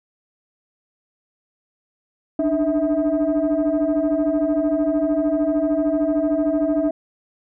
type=tone cluster; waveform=sine; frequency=291.4 / 304.6 / 651 Hz; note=D4 / D#4 / E5; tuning=-13 / -37 / -22 cents; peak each=-20 dBFS; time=2.39-6.91 s; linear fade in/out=5 ms; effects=tanh soft clip ceiling -12 dBFS